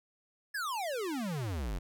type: exponential sweep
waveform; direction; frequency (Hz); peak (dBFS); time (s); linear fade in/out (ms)
square; down; 1760 to 41.2; -34; 0.54-1.79; 10
effects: none